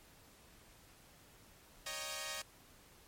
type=chord; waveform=5% pulse; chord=Eb dominant seventh; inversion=third; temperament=equal; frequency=554.4 / 622.3 / 784 / 932.3 Hz; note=Db5 / Eb5 / G5 / Bb5; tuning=0 / 0 / 0 / 0 cents; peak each=-34 / -33 / -37 / -38 dBFS; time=1.86-2.42 s; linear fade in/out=5 ms; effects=pink hiss -62 dBFS RMS until 3.07 s + MP3 64 kbps